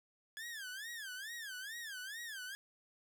sawtooth tone with vibrato, 1677 Hz, G#6, 16 cents sharp, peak -40 dBFS, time 0.37-2.55 s, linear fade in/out 0 ms, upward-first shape sine, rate 2.3 Hz, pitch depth 220 cents each way, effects none

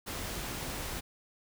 pink noise, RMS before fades -38 dBFS, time 0.06-1.01 s, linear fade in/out 20 ms, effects none

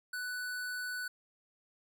square tone, 1489 Hz, F#6, 11 cents sharp, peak -37 dBFS, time 0.13-1.08 s, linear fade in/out 5 ms, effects none

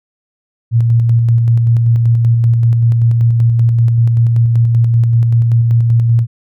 sine tone with tremolo, 116.54 Hz, A#2, in tune, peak -6 dBFS, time 0.71-6.27 s, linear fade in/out 50 ms, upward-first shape square, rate 5.2 Hz, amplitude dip 25%, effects none

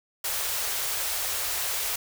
white band-stop noise, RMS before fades -29 dBFS, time 0.24-1.96 s, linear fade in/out 5 ms, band 100 to 430 Hz, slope 24 dB/octave, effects none

